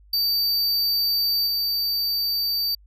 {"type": "tone with level steps", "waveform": "square", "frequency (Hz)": 4624, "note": "D8", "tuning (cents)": -28, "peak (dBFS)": [-20, -22], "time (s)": [0.13, 2.75], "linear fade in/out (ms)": 5, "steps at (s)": 1.46, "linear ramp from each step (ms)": 20, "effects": ["added 50 Hz sine -49 dBFS peak until 2.86 s"]}